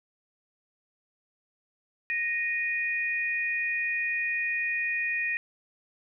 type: tone pair together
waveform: sine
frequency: 1868 / 2462 Hz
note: A#6 / D#7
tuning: +3 / -19 cents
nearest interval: perfect fourth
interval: 478 cents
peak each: -29 / -29 dBFS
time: 2.1-5.37 s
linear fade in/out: 0 ms
effects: none